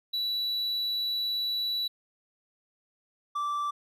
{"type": "tone pair in turn", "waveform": "triangle", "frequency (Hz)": [3939, 1168], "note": ["B7", "D6"], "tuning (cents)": [-5, -10], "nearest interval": "octave + major sixth", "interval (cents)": 2105, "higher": "first", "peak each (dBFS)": -26, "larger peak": "neither", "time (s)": [[0.13, 1.88], [3.35, 3.71]], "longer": "first", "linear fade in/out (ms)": 10, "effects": []}